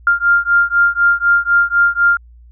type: beating tone pair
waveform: sine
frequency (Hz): 1396.9 / 1400.9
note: F6 / F6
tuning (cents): 0 / +5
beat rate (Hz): 4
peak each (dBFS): -13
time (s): 0.07-2.17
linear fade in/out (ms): 2
effects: added 59 Hz sine -39 dBFS peak until 2.51 s